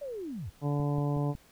sine linear sweep, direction down, 593 to 65.41 Hz, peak -35 dBFS, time 0.01-0.5 s, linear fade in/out 10 ms
harmonic tone, 144.7 Hz, D3, 25 cents flat, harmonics 1 / 2 / 3 / 4 / 5 / 6 / 7, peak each -28 / -34 / -38 / -40 / -42 / -44 / -45 dBFS, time 0.61-1.35 s, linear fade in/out 50 ms
click train, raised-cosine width 5 ms, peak -28 dBFS, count 4, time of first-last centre 0.8-1.351 s, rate 5.44 Hz
effects pink hiss -60 dBFS RMS until 1.51 s

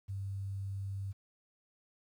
sine tone with quantisation, 98 Hz, G2, in tune, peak -36 dBFS, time 0.08-1.13 s, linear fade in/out 20 ms, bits 11, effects none

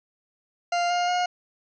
40% pulse tone with pitch steps, 698 / 707.3 / 716.8 Hz, F5 / F5 / F5, -1 / +22 / +45 cents, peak -21 dBFS, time 0.72-1.26 s, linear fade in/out 5 ms, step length 180 ms, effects resampled to 16000 Hz + 9-bit

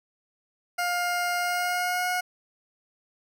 20% pulse tone with pitch glide, 707 to 724.4 Hz, F5 to F#5, +21 to -37 cents, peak -20 dBFS, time 0.78-2.21 s, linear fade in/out 10 ms, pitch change +42 cents, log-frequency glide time 1.37-2.09 s, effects none

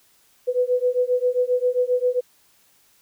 sine beating tone pair, 493.9 / 501.4 Hz, B4 / B4, 0 / +26 cents, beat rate 7.5 Hz, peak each -21 dBFS, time 0.47-2.21 s, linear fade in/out 20 ms, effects white hiss -59 dBFS RMS until 3.01 s

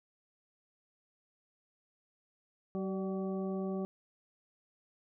harmonic tone with a mistuned harmonic, 190.4 Hz, F#3, 50 cents sharp, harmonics 1 / 2 / 3 / 4 / 6, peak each -35 / -38 / -44 / -48 / -52 dBFS, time 2.75-3.85 s, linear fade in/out 0 ms, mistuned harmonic 3, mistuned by +42 cents, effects none

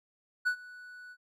triangle tone with ADSR envelope, 1480 Hz, F#6, in tune, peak -22 dBFS, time 0.45-1.17 s, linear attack 21 ms, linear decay 84 ms, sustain -22 dB, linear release 56 ms, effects none

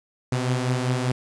sawtooth beating tone pair, 125.3 / 130.4 Hz, B2 / C3, +25 / -5 cents, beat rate 5.1 Hz, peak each -19 / -24 dBFS, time 0.32-1.12 s, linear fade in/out 5 ms, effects resampled to 22050 Hz + 8-bit

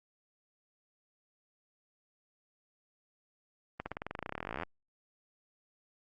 accelerating click train, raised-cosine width 0.5 ms, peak -22 dBFS, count 30, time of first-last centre 3.8-4.634 s, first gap 60 ms, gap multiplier 0.94, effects Opus 32 kbps

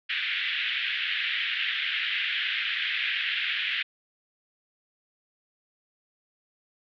white band-pass noise, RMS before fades -29 dBFS, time 0.09-3.83 s, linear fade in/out 10 ms, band 1600 to 3400 Hz, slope 48 dB/octave, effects none

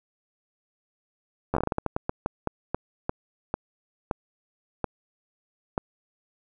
slowing click train, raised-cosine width 1 ms, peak -11 dBFS, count 20, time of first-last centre 1.54-5.779 s, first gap 11 ms, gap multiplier 1.28, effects none

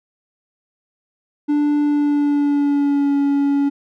triangle tone with pitch glide, 293.7 to 281.9 Hz, D4 to C#4, 0 to +29 cents, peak -12 dBFS, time 1.48-3.7 s, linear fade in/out 20 ms, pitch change -71 cents, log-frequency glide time 1.81-3.16 s, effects none

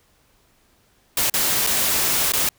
white noise with dropouts, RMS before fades -20 dBFS, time 1.17-2.49 s, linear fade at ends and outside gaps 2 ms, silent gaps 1.299-1.339 / 1.666-1.671 / 2.321-2.335 s, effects pink hiss -60 dBFS RMS until 2.58 s

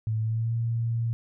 sine tone with pitch glide, 110 to 115.74 Hz, A2 to A#2, 0 to -12 cents, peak -24 dBFS, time 0.07-1.13 s, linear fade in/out 0 ms, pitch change +88 cents, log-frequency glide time 0.21-0.54 s, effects none

